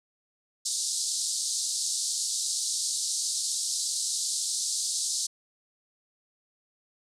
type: band-pass noise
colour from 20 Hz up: white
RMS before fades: -30 dBFS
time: 0.65-5.27 s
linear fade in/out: 10 ms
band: 4000 to 9200 Hz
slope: 48 dB/octave
effects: none